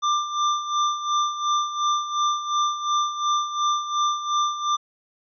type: tone with tremolo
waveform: square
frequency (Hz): 1188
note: D6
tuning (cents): +20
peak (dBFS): -19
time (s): 0.02-4.77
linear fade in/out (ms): 20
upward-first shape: sine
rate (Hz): 2.8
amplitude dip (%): 70
effects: resampled to 16000 Hz